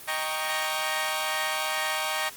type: chord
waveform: 15% pulse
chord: Eb dominant seventh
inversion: none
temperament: equal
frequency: 622.3 / 784 / 932.3 / 1108.7 Hz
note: Eb5 / G5 / Bb5 / Db6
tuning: 0 / 0 / 0 / 0 cents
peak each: -26 dBFS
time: 0.07-2.3 s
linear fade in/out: 20 ms
effects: white hiss -44 dBFS RMS until 2.36 s + Opus 32 kbps